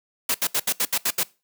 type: noise bursts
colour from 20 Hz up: white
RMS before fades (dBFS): -22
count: 8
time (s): 0.29-1.233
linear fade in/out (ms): 5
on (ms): 54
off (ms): 73
effects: noise-tail reverb RT60 0.3 s tail -22 dB re dry + high-pass 150 Hz 12 dB/octave